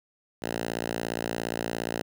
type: tone with high-pass filter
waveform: 5% pulse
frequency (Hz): 57.2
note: A#1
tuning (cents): -32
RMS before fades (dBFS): -32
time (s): 0.42-2.02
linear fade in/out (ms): 5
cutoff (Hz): 140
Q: 0.6
effects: none